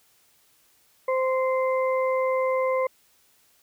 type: harmonic tone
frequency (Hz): 520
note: C5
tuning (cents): -11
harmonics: 1 / 2 / 4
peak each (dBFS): -22 / -28 / -34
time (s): 1.08-2.87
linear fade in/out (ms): 5
effects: white hiss -62 dBFS RMS until 3.62 s